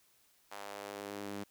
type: tone with high-pass filter sweep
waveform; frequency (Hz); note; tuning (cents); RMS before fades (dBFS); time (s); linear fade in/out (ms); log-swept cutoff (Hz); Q
sawtooth; 101.2; G#2; -44; -44; 0.51-1.44; 10; 800 to 230; 1.4
effects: white hiss -69 dBFS RMS until 1.5 s